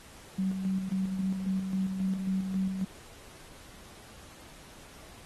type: tone with tremolo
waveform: sine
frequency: 190 Hz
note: F#3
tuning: 46 cents sharp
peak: -26 dBFS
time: 0.38-2.85 s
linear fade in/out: 10 ms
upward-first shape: square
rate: 3.7 Hz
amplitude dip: 45%
effects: pink hiss -52 dBFS RMS until 5.25 s + AAC 32 kbps